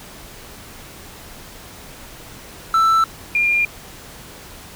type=tone pair in turn; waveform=triangle / sine; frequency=1326 / 2404 Hz; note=E6 / D7; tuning=+10 / +40 cents; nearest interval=minor seventh; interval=1030 cents; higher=second; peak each=-10 / -14 dBFS; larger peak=first; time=2.74-3.04 / 3.35-3.65 s; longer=neither; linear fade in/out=2 ms; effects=pink hiss -39 dBFS RMS until 4.75 s